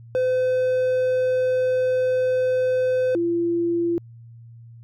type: tone pair in turn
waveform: triangle / sine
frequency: 510 / 341 Hz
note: C5 / F4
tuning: -44 / -41 cents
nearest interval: perfect fifth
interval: 697 cents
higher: first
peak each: -16 / -19 dBFS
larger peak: first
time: 0.15-3.15 / 3.15-3.98 s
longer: first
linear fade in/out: 0 ms
effects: added 116 Hz sine -41 dBFS peak until 4.83 s